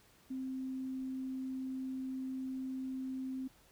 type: tone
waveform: sine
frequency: 261.6 Hz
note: C4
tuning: in tune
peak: -37 dBFS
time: 0.3-3.48 s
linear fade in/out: 10 ms
effects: pink hiss -65 dBFS RMS until 3.71 s